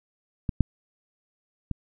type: clicks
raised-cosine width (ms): 5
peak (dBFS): -14 / -6 / -16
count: 3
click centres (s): 0.492 / 0.607 / 1.713
effects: none